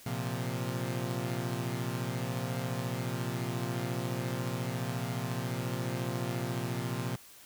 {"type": "chord", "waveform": "sawtooth", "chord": "Bb suspended second", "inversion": "none", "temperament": "equal", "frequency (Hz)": [116.54, 130.81, 174.61], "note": ["Bb2", "C3", "F3"], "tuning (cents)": [0, 0, 0], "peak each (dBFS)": [-32, -32, -35], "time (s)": [0.06, 7.16], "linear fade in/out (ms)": 5, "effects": ["white hiss -54 dBFS RMS until 7.45 s"]}